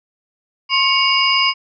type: tone cluster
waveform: sine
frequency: 1070 / 2228 / 2824 / 4958 Hz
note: C6 / C#7 / F7 / D#8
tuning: +38 / +8 / +19 / -7 cents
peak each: -18 dBFS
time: 0.69-1.54 s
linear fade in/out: 50 ms
effects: none